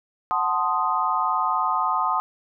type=chord; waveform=sine; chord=F# diminished seventh; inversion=none; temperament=equal with one note detuned; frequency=740 / 880 / 1043.5 / 1244.5 Hz; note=F#5 / A5 / C6 / Eb6; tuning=0 / 0 / -5 / 0 cents; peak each=-28 / -26 / -25 / -24 dBFS; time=0.31-2.2 s; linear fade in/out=0 ms; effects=none